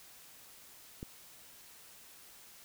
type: click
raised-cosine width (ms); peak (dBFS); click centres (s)
3; -28; 1.029
effects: white hiss -56 dBFS RMS until 2.64 s